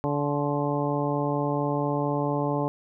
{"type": "harmonic tone with a mistuned harmonic", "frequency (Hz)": 144.4, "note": "D3", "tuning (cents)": -29, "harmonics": [1, 2, 3, 4, 5, 6, 7], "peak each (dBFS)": [-29, -29, -31, -31, -36, -32, -35], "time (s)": [0.04, 2.68], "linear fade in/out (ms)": 0, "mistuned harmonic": 7, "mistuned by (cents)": 66, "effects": []}